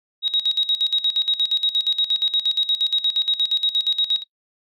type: tone with tremolo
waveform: sine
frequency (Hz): 3800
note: A#7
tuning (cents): +33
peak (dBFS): -16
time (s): 0.22-4.24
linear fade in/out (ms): 50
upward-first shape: square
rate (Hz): 8.5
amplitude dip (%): 80
effects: noise-tail reverb RT60 0.1 s tail -21 dB re dry